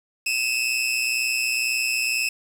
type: tone pair together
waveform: sawtooth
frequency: 2544 / 2666 Hz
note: D#7 / E7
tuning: +38 / +19 cents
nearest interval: minor second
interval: 81 cents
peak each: -21 / -21 dBFS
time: 0.26-2.29 s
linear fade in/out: 5 ms
effects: low-pass 12000 Hz 12 dB/octave + 7-bit